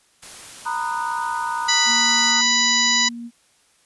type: noise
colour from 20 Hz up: white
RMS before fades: -39 dBFS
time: 0.22-2.32 s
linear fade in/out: 10 ms
type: chord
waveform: sine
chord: B major seventh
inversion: third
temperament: just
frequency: 926 / 987.8 / 1234.7 / 1481.6 Hz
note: A#5 / B5 / D#6 / F#6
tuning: -12 / 0 / -14 / +2 cents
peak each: -25 / -28 / -29 / -30 dBFS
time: 0.65-2.42 s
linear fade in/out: 20 ms
type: harmonic tone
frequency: 987.8 Hz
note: B5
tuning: in tune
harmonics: 1 / 2 / 3 / 4 / 5 / 6 / 7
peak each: -26 / -21 / -26 / -21 / -23 / -26 / -23 dBFS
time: 1.68-3.09 s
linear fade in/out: 10 ms
type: tone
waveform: sine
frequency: 235.7 Hz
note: A#3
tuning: 19 cents sharp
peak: -30 dBFS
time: 1.85-3.31 s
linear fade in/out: 50 ms
effects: white hiss -59 dBFS RMS until 3.85 s + resampled to 24000 Hz